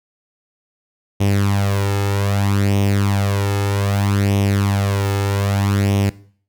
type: tone with flanger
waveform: sawtooth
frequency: 99.9 Hz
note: G2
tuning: 33 cents sharp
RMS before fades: -17 dBFS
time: 1.2-6.1 s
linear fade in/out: 10 ms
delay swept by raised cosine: 0.33 to 2.33 ms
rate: 0.63 Hz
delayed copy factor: +0.65
effects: noise-tail reverb RT60 0.5 s tail -19 dB re dry

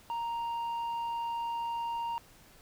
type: tone with tanh clipping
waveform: sine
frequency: 932.3 Hz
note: A#5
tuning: in tune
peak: -33 dBFS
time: 0.1-2.18 s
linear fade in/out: 0 ms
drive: 5 dB
effects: pink hiss -58 dBFS RMS until 2.61 s

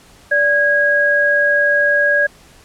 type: tone pair together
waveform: sine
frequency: 581.2 / 1644 Hz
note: D5 / G#6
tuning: -18 / -18 cents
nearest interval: octave + tritone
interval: 1800 cents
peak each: -17 / -12 dBFS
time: 0.31-2.27 s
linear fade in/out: 10 ms
effects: pink hiss -46 dBFS RMS until 2.64 s + low-pass 11000 Hz 12 dB/octave

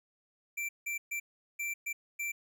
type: tone bursts at uneven times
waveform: square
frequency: 2347 Hz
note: D7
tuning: 2 cents flat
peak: -34 dBFS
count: 6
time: 0.57-0.69 / 0.86-0.98 / 1.11-1.2 / 1.59-1.74 / 1.86-1.93 / 2.19-2.32 s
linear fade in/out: 10 ms
effects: none

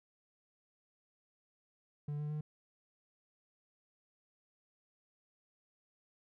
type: tone with pitch steps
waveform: triangle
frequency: 146.83 / 149.14 / 151.48 Hz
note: D3 / D3 / D#3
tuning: 0 / +27 / -46 cents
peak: -34 dBFS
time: 2.08-2.41 s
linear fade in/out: 5 ms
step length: 110 ms
effects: none

